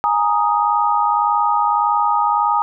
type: chord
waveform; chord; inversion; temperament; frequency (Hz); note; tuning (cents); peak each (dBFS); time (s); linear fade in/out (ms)
sine; Ab suspended second; none; equal; 830.6 / 932.3 / 1244.5; Ab5 / Bb5 / Eb6; 0 / 0 / 0; -18; 0.04-2.62; 0
effects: none